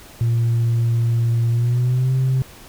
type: tone with pitch glide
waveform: sine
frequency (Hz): 116.54 to 130.81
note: A#2 to C3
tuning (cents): 0 to 0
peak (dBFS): -13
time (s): 0.21-2.42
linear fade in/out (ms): 0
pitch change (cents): +200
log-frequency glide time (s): 1.5-2.14
effects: tanh soft clip ceiling -13 dBFS + pink hiss -43 dBFS RMS until 2.68 s